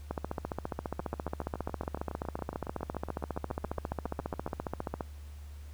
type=two click trains; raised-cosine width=1 ms; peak=-24 / -19 dBFS; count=26 / 73; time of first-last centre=1-4.477 / 0.11-5.008 s; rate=7.19 / 14.7 Hz; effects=added 73 Hz sine -43 dBFS peak until 5.73 s + pink hiss -60 dBFS RMS until 5.73 s